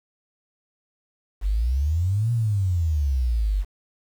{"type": "exponential two-way sweep", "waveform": "sine", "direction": "up then down", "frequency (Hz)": [46.09, 120, 46.09], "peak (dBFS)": -19, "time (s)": [1.41, 3.65], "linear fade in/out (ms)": 50, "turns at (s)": 2.32, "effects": ["8-bit"]}